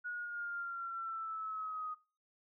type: linear sweep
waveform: sine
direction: down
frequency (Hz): 1457 to 1244.5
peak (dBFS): -38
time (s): 0.04-1.95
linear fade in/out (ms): 20
effects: noise-tail reverb RT60 0.3 s tail -18 dB re dry